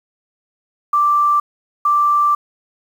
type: tone bursts at uneven times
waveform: sine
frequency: 1174.7 Hz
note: D6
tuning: in tune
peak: -11 dBFS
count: 2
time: 0.93-1.4 / 1.85-2.35 s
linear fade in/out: 5 ms
effects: 7-bit